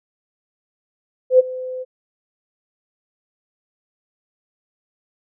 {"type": "tone with ADSR envelope", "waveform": "sine", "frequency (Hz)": 511, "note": "C5", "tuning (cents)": -41, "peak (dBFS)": -5, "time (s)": [1.3, 1.85], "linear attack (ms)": 92, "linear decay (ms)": 21, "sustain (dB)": -20, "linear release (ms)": 32, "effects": []}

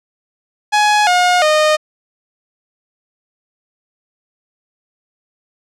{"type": "tone with pitch steps", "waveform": "sawtooth", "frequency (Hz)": [839, 717.8, 614.2], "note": ["G#5", "F5", "D#5"], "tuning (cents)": [17, 47, -23], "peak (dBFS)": -6, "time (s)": [0.72, 1.77], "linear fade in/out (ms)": 20, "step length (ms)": 350, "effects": ["low-pass 7000 Hz 12 dB/octave"]}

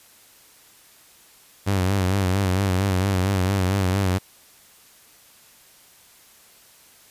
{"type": "tone with vibrato", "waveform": "sawtooth", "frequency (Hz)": 95.3, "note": "G2", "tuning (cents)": -48, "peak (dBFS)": -15, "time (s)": [1.66, 4.19], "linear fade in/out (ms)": 20, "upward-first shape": "sine", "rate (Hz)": 4.4, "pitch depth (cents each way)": 81, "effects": ["white hiss -52 dBFS RMS until 7.1 s", "resampled to 32000 Hz"]}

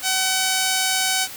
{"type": "tone", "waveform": "5% pulse", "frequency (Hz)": 756, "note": "F#5", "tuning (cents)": 37, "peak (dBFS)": -7, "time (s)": [0.02, 1.28], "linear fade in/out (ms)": 50, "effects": ["white hiss -36 dBFS RMS until 1.36 s"]}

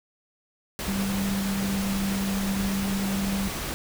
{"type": "tone in noise", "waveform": "sine", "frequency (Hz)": 196, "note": "G3", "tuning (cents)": 0, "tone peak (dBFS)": -25, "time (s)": [0.88, 3.48], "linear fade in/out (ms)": 0, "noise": "pink", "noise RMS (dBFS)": -32, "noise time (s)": [0.79, 3.74], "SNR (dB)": 4, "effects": []}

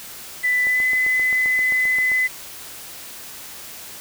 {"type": "tone with pitch glide", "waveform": "sine", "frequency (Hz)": [1991, 2018], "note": ["B6", "B6"], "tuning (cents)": [14, 37], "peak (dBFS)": -16, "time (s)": [0.43, 2.28], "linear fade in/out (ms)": 20, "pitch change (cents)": 23, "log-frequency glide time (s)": [0.65, 0.85]}
{"type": "click train", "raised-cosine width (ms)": 1, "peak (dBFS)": -22, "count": 12, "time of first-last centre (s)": [0.67, 2.117], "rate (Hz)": 7.6}
{"effects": ["white hiss -37 dBFS RMS until 4 s"]}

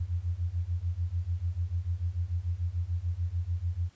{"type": "beating tone pair", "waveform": "sine", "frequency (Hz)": [83.5, 90.3], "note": ["E2", "F#2"], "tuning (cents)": [23, -42], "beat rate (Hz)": 6.8, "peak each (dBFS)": [-32, -31], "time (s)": [0, 3.9], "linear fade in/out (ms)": 10, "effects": ["pink hiss -63 dBFS RMS until 3.95 s", "resampled to 16000 Hz"]}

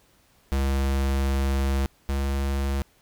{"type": "tone pair in turn", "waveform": "square", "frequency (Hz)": [68, 68.75], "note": ["C#2", "C#2"], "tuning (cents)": [-33, -14], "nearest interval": "unison", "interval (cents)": 19, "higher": "second", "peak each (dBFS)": [-22, -24], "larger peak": "first", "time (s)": [[0.52, 1.86], [2.09, 2.82]], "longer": "first", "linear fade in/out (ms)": 0, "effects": ["pink hiss -61 dBFS RMS until 3.01 s"]}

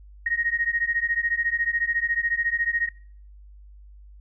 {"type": "beating tone pair", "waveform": "sine", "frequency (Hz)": [1864.7, 1878.7], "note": ["A#6", "A#6"], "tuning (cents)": [0, 13], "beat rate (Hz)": 14, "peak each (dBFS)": -25, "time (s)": [0.26, 2.89], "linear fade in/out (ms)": 5, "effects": ["noise-tail reverb RT60 0.5 s tail -25 dB re dry", "added 50 Hz sine -44 dBFS peak until 4.2 s"]}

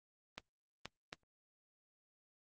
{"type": "clicks", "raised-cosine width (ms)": 0.2, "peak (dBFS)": -25, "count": 3, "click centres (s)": [0.38, 0.856, 1.129], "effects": ["Opus 24 kbps"]}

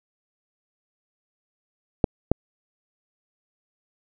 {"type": "clicks", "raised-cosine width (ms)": 2, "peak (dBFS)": -3, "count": 2, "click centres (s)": [2.042, 2.316], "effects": []}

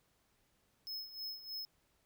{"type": "tone with tremolo", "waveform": "square", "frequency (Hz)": 5180, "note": "E8", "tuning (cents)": -31, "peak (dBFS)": -40, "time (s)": [0.87, 1.65], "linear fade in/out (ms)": 0, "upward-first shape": "sine", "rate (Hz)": 3.2, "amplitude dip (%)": 75, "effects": ["pink hiss -75 dBFS RMS until 2.05 s"]}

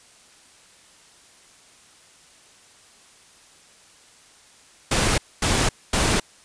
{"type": "noise bursts", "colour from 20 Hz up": "pink", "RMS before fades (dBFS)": -20, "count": 3, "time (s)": [4.91, 6.2], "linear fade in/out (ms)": 5, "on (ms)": 270, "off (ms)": 240, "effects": ["white hiss -52 dBFS RMS until 6.44 s", "resampled to 22050 Hz"]}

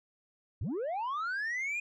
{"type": "linear sweep", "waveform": "sine", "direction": "up", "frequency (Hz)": [68.5, 2478], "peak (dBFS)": -29, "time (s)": [0.61, 1.8], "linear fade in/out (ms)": 5, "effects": ["tanh soft clip ceiling -31 dBFS"]}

